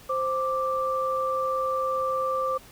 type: tone pair together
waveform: sine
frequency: 523.3 / 1174.8 Hz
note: C5 / D6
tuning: 0 / 0 cents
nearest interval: octave + major second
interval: 1400 cents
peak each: -27 / -26 dBFS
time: 0.09-2.58 s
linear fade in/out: 10 ms
effects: pink hiss -50 dBFS RMS until 2.71 s

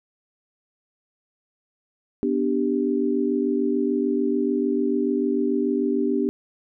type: chord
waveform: sine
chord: G major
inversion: first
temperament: equal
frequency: 246.9 / 293.7 / 392 Hz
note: B3 / D4 / G4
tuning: 0 / 0 / 0 cents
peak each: -24 dBFS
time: 2.23-6.29 s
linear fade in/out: 0 ms
effects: none

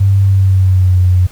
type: tone with pitch glide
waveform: sine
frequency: 98 to 90.91 Hz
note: G2 to F#2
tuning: 0 to -30 cents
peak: -6 dBFS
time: 0-1.27 s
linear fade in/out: 10 ms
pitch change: -130 cents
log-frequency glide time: 0.21-0.99 s
effects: pink hiss -40 dBFS RMS until 1.31 s

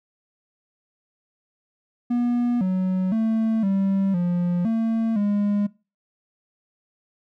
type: tone with pitch steps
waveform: triangle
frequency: 241.4 / 186.1 / 222.7 / 194.7 / 175.8 / 225.6 / 204.8 Hz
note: B3 / F#3 / A3 / G3 / F3 / A3 / G#3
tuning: -39 / +10 / +21 / -12 / +12 / +44 / -24 cents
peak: -17 dBFS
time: 2.1-5.67 s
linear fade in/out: 10 ms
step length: 510 ms
effects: noise-tail reverb RT60 0.3 s tail -21 dB re dry

